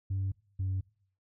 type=tone pair in turn; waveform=sine; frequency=96.5 / 94.9 Hz; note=G2 / F#2; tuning=-27 / +44 cents; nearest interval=unison; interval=29 cents; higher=first; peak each=-27 dBFS; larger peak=neither; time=0.1-0.32 / 0.59-0.81 s; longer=neither; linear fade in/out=10 ms; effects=noise-tail reverb RT60 0.6 s tail -25 dB re dry + tanh soft clip ceiling -27 dBFS